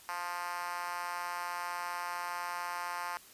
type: tone with high-pass filter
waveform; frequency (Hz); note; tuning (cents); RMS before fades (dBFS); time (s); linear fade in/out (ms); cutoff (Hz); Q
5% pulse; 175.7; F3; +11; -38; 0.09-3.17; 0; 920; 2.8
effects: white hiss -56 dBFS RMS until 3.33 s + resampled to 32000 Hz